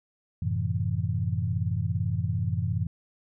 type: chord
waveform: sine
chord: F# half-diminished seventh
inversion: none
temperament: equal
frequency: 92.5 / 110 / 130.81 / 164.81 Hz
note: F#2 / A2 / C3 / E3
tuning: 0 / 0 / 0 / 0 cents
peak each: -29 / -29 / -33 / -32 dBFS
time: 0.42-2.87 s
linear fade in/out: 5 ms
effects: none